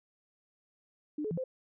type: tone with pitch steps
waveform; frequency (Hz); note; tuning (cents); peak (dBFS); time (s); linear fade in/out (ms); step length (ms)
sine; 299.8 / 428.8 / 167.1 / 518; D4 / A4 / E3 / C5; +36 / -45 / +24 / -17; -32; 1.18-1.44; 5; 65
effects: none